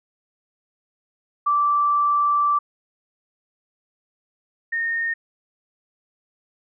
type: tone pair in turn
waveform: sine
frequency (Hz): 1167 / 1838.1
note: D6 / A#6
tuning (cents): -11 / -25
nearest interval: minor sixth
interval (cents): 786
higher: second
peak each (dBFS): -16 / -21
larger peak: first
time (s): 1.46-2.59 / 4.72-5.14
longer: first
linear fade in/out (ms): 10
effects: none